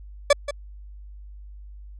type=tone with echo; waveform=40% pulse; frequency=575 Hz; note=D5; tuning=37 cents flat; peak=-11 dBFS; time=0.3-0.33 s; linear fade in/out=5 ms; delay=180 ms; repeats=1; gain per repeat=-13 dB; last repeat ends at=0.51 s; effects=added 50 Hz sine -39 dBFS peak until 1.99 s + resampled to 22050 Hz